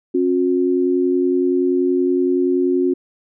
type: tone pair together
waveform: sine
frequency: 270.5 / 361.1 Hz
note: C#4 / F#4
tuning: -42 / -42 cents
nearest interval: perfect fourth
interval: 500 cents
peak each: -18 / -16 dBFS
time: 0.14-2.94 s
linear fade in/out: 10 ms
effects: none